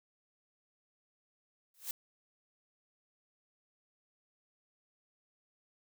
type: noise with exponential growth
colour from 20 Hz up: blue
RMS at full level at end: -34 dBFS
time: 1.74-1.91 s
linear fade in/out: 2 ms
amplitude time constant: 36 ms
effects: none